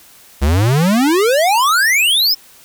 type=exponential sweep; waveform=square; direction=up; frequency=65.41 to 5410 Hz; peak=-11 dBFS; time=0.41-2.35 s; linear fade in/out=20 ms; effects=white hiss -44 dBFS RMS until 2.64 s